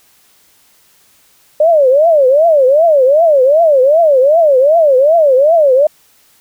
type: tone with vibrato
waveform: sine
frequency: 587.3 Hz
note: D5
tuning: in tune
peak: -5 dBFS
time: 1.6-5.87 s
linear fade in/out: 5 ms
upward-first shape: triangle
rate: 2.6 Hz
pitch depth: 290 cents each way
effects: white hiss -50 dBFS RMS until 6.4 s